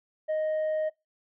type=tone with tanh clipping; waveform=sine; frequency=622.3 Hz; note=D#5; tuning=in tune; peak=-26 dBFS; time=0.28-0.9 s; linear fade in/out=20 ms; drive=2 dB; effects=noise-tail reverb RT60 0.2 s tail -22 dB re dry